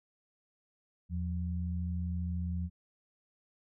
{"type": "tone pair together", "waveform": "sine", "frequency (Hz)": [82.41, 177.37], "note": ["E2", "F3"], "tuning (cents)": [0, 27], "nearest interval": "octave + minor second", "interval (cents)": 1327, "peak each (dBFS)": [-33, -37], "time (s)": [1.09, 2.7], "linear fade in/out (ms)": 50, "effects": []}